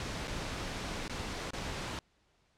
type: noise with dropouts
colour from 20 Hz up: pink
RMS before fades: -38 dBFS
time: 0-1.99 s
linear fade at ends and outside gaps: 1 ms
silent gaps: 0.274-0.279 / 1.08-1.096 / 1.506-1.533 s
effects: pink hiss -71 dBFS RMS until 2.57 s + low-pass 6000 Hz 12 dB/octave